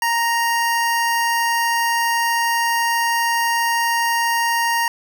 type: tone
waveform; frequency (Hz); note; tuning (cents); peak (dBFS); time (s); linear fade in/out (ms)
25% pulse; 932.3; A#5; 0; -13; 0.02-4.88; 2
effects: none